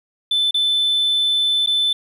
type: tone with dropouts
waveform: sine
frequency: 3520 Hz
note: A7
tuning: in tune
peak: -13 dBFS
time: 0.31-1.93 s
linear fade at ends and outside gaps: 5 ms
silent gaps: 0.51-0.543 / 1.662-1.672 s
effects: tanh soft clip ceiling -13 dBFS + 9-bit